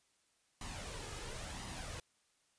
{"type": "noise with flanger", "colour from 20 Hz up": "pink", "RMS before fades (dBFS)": -45, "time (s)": [0.61, 2], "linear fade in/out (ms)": 2, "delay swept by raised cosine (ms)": [1, 2.4], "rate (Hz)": 0.96, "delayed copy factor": 0.5, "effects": ["white hiss -75 dBFS RMS until 2.58 s", "resampled to 22050 Hz"]}